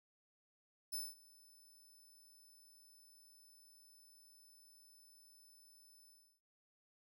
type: tone with ADSR envelope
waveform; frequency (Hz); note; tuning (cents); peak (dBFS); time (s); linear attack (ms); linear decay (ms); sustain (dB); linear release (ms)
10% pulse; 5274; E8; 0; -33; 0.92-6.41; 15; 210; -24; 320
effects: none